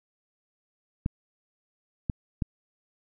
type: clicks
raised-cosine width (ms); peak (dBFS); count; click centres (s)
5; -14; 3; 1.061 / 2.098 / 2.422
effects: none